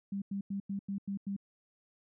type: tone bursts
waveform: sine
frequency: 198 Hz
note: G3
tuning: 18 cents sharp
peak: -33 dBFS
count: 7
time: 0.12-1.365 s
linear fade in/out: 5 ms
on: 99 ms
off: 92 ms
effects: none